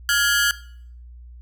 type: ring-modulated tone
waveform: sawtooth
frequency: 1539 Hz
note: G6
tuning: 32 cents flat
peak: -10 dBFS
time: 0.09-0.51 s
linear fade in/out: 0 ms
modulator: 131 Hz
effects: noise-tail reverb RT60 0.6 s tail -19 dB re dry + added 60 Hz sine -39 dBFS peak until 1.41 s